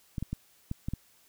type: clicks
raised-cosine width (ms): 5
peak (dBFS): -20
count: 6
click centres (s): 0.182 / 0.226 / 0.33 / 0.714 / 0.885 / 0.936
effects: white hiss -63 dBFS RMS until 1.28 s